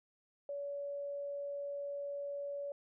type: tone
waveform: sine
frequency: 568 Hz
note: C#5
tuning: 42 cents sharp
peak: -38 dBFS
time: 0.49-2.72 s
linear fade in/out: 2 ms
effects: none